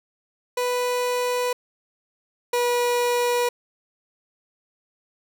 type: tone pair in turn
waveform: 30% pulse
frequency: 493.9 / 485.1 Hz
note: B4 / B4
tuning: 0 / -31 cents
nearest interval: unison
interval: 31 cents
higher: first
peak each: -19 / -17 dBFS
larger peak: second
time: 0.57-1.53 / 2.53-3.49 s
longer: neither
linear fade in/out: 5 ms
effects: none